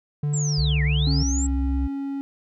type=tone; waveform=triangle; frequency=146.83 Hz; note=D3; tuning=in tune; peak=-19 dBFS; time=0.23-1.23 s; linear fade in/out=5 ms
type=linear two-way sweep; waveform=sine; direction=down then up; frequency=7760 to 1792 to 7760 Hz; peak=-27 dBFS; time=0.33-1.47 s; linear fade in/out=10 ms; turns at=0.83 s
type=tone with vibrato; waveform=sine; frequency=65.7 Hz; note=C2; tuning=8 cents sharp; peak=-21 dBFS; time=0.57-1.88 s; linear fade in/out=20 ms; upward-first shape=sine; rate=17 Hz; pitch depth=49 cents each way
type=tone with pitch glide; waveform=triangle; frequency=274.6 to 276.5 Hz; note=C#4 to C#4; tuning=-16 to -4 cents; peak=-24 dBFS; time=1.07-2.21 s; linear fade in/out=0 ms; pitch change=+12 cents; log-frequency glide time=1.68-1.87 s
effects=none